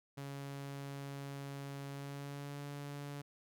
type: tone with pitch glide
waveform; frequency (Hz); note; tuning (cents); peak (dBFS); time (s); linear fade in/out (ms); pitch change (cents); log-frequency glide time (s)
sawtooth; 139.6 to 143.11; C#3 to D3; +13 to -44; -39; 0.17-3.22; 10; +43; 1.89-2.59
effects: none